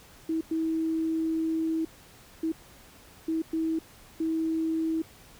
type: tone bursts at uneven times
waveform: sine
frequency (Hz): 322.5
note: E4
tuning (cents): -38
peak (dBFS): -25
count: 6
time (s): 0.29-0.41 / 0.51-1.85 / 2.43-2.52 / 3.28-3.42 / 3.53-3.79 / 4.2-5.02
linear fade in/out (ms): 5
effects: pink hiss -53 dBFS RMS until 5.39 s